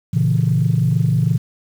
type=chord; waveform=sine; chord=A# diminished; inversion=none; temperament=equal with one note detuned; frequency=115.8 / 138.59 / 164.81 Hz; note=A#2 / C#3 / E3; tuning=-11 / 0 / 0 cents; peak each=-17 dBFS; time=0.13-1.38 s; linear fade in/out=10 ms; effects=tanh soft clip ceiling -6 dBFS + 7-bit